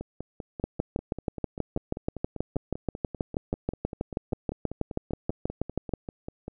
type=two click trains; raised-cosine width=2 ms; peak=-22 / -13 dBFS; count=34 / 34; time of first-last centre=0.01-6.481 / 0.64-5.937 s; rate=5.1 / 6.23 Hz; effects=none